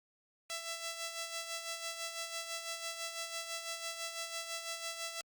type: tone with tremolo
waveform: 5% pulse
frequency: 666 Hz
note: E5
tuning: 18 cents sharp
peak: -26 dBFS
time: 0.5-5.21 s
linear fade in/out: 0 ms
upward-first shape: sine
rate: 6 Hz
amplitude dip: 55%
effects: Opus 48 kbps